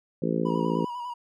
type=harmonic tone; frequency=56.2 Hz; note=A1; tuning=37 cents sharp; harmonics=3 / 4 / 5 / 6 / 7 / 8 / 9; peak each=-29 / -30 / -31 / -32 / -32 / -33 / -34 dBFS; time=0.22-0.85 s; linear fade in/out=5 ms
type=tone with vibrato; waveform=triangle; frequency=971 Hz; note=B5; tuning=30 cents flat; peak=-30 dBFS; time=0.45-1.14 s; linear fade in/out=10 ms; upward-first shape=square; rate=10 Hz; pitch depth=35 cents each way
effects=none